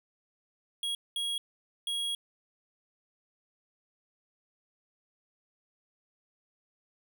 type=tone bursts at uneven times; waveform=square; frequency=3300 Hz; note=G#7; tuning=12 cents flat; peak=-31 dBFS; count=3; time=0.83-0.95 / 1.16-1.38 / 1.87-2.15 s; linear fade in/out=2 ms; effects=none